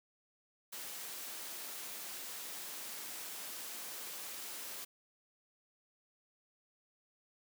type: high-pass noise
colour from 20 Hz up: white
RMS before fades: -45 dBFS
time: 0.72-4.85 s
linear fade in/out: 10 ms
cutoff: 220 Hz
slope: 12 dB/octave
effects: none